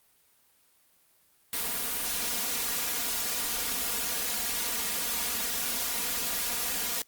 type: noise with comb filter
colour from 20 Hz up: white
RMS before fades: -31 dBFS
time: 1.53-7.02 s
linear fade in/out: 2 ms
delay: 4.2 ms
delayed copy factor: +0.85
effects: white hiss -65 dBFS RMS until 7.07 s + Opus 32 kbps